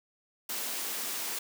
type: high-pass noise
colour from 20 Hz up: white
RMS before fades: -35 dBFS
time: 0.49-1.39 s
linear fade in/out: 5 ms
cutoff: 200 Hz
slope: 48 dB/octave
effects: none